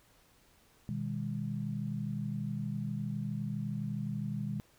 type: chord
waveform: sine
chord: G# minor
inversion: first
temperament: equal with one note detuned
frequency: 123.47 / 155.56 / 203 Hz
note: B2 / D#3 / G#3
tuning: 0 / 0 / -39 cents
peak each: -38 / -38 / -37 dBFS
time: 0.89-4.6 s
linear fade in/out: 0 ms
effects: pink hiss -65 dBFS RMS until 4.78 s